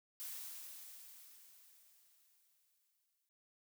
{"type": "noise with exponential decay", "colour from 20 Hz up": "blue", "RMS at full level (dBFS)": -45, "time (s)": [0.2, 3.29], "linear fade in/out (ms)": 0, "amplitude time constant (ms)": 670, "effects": ["noise-tail reverb RT60 0.3 s tail -25 dB re dry"]}